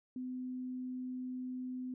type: tone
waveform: sine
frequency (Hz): 253.9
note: B3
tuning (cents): +48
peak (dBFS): -38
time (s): 0.16-1.94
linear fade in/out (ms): 2
effects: none